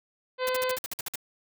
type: harmonic tone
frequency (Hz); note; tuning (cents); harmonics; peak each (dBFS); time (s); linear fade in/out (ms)
510; C5; -44; 1 / 2 / 3 / 4 / 5 / 6 / 7 / 8 / 9; -27 / -33 / -37 / -39 / -41 / -43 / -44 / -45 / -46; 0.38-0.78; 50
type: noise bursts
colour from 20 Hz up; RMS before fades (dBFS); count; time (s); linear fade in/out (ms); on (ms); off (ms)
white; -33; 10; 0.47-1.157; 2; 21; 53
effects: none